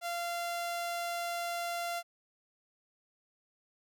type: tone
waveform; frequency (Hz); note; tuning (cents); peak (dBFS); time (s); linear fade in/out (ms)
sawtooth; 690; F5; -21; -30; 0.01-2.03; 50
effects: none

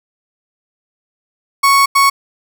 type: tone bursts at uneven times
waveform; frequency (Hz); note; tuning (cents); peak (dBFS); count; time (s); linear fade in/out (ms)
35% pulse; 1108.7; C#6; 0; -6; 2; 1.63-1.86 / 1.95-2.1; 10
effects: none

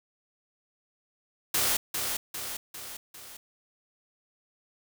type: noise with echo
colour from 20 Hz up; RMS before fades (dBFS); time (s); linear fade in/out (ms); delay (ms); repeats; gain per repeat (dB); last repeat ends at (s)
white; -26; 1.54-1.77; 5; 400; 4; -5; 3.37
effects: none

